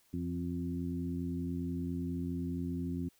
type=harmonic tone with a mistuned harmonic; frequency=87.31 Hz; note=F2; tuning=in tune; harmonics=1 / 2 / 3 / 4; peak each=-40 / -38 / -37 / -46 dBFS; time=0.13-3.09 s; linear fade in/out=10 ms; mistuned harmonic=2; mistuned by=-28 cents; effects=white hiss -69 dBFS RMS until 3.19 s